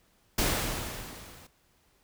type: noise with level ramp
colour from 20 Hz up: pink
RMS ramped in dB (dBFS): -25 to -52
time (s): 0.38-1.47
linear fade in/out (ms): 5
effects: pink hiss -67 dBFS RMS until 2.03 s